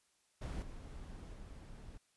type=noise with level steps; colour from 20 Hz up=brown; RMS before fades=-41 / -49 / -51 dBFS; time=0.41-1.98 s; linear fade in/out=10 ms; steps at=0.62 / 1.33 s; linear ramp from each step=5 ms; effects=white hiss -75 dBFS RMS until 2.16 s + resampled to 24000 Hz